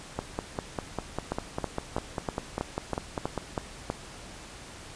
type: two click trains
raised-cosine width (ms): 1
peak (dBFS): -14 / -15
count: 9 / 17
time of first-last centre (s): 1.32-3.901 / 0.19-3.377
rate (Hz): 3.1 / 5.02
effects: pink hiss -45 dBFS RMS until 4.95 s + resampled to 22050 Hz